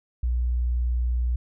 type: tone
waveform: sine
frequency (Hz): 60.6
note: B1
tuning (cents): -32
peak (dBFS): -21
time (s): 0.23-1.36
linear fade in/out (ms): 5
effects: none